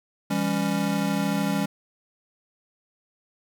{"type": "chord", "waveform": "square", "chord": "C# diminished", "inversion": "first", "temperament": "just", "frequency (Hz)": [166.31, 199.57, 277.2], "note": ["E3", "G3", "C#4"], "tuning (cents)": [16, 31, 0], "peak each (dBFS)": [-30, -26, -29], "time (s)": [0.3, 1.66], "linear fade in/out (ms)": 10, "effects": ["10-bit"]}